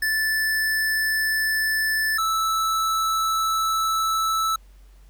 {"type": "tone pair in turn", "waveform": "square", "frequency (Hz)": [1753, 1313.3], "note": ["A6", "E6"], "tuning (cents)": [-7, -7], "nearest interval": "perfect fourth", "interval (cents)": 500, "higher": "first", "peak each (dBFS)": -21, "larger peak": "neither", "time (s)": [[0.02, 2.18], [2.18, 4.56]], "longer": "second", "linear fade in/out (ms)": 5, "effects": ["added 47 Hz sine -46 dBFS peak until 5.09 s", "pink hiss -61 dBFS RMS until 5.09 s"]}